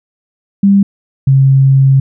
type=tone pair in turn; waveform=sine; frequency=198.5 / 135.13 Hz; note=G3 / C#3; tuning=+22 / -44 cents; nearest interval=perfect fifth; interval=666 cents; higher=first; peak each=-4 dBFS; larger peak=neither; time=0.63-0.83 / 1.27-2 s; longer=second; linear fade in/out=5 ms; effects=none